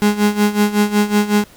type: tone with tremolo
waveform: 35% pulse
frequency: 207.7 Hz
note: G#3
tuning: in tune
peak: -8 dBFS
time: 0.02-1.44 s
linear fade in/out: 0 ms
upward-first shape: sine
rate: 5.4 Hz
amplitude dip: 80%
effects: pink hiss -45 dBFS RMS until 1.56 s